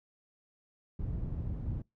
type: low-pass noise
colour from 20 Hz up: white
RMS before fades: -36 dBFS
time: 0.99-1.82 s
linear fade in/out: 5 ms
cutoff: 100 Hz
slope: 12 dB/octave
effects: noise-tail reverb RT60 0.2 s tail -24 dB re dry